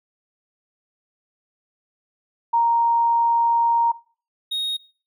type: tone pair in turn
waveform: sine / triangle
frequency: 932.3 / 3739 Hz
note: A#5 / A#7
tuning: 0 / +4 cents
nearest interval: 2 octaves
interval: 2404 cents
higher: second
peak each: -15 / -21 dBFS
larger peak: first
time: 2.53-3.92 / 4.51-4.77 s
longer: first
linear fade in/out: 10 ms
effects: noise-tail reverb RT60 0.4 s tail -19 dB re dry